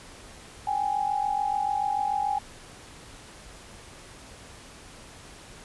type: tone pair together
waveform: sine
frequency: 788 / 834.9 Hz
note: G5 / G#5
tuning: +9 / +9 cents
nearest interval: minor second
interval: 100 cents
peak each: -28 / -26 dBFS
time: 0.67-2.39 s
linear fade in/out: 5 ms
effects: pink hiss -47 dBFS RMS until 5.64 s + resampled to 24000 Hz